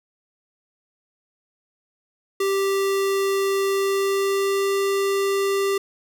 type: tone with pitch glide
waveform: square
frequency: 391.8 to 394.3 Hz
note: G4 to G4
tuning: -1 to +10 cents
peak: -20 dBFS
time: 2.4-5.78 s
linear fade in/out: 5 ms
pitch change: +11 cents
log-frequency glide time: 3.66-4.74 s
effects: none